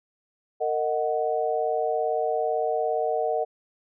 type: chord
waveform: sine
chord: D# minor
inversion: second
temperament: equal with one note detuned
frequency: 458.7 / 622.3 / 740 Hz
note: A#4 / D#5 / F#5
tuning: -28 / 0 / 0 cents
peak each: -27 dBFS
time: 0.6-3.45 s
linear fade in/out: 20 ms
effects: none